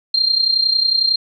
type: tone with amplitude modulation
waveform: sine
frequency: 4186 Hz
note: C8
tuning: in tune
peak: -10 dBFS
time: 0.14-1.16 s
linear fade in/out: 5 ms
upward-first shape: sine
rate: 31 Hz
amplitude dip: 70%
effects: none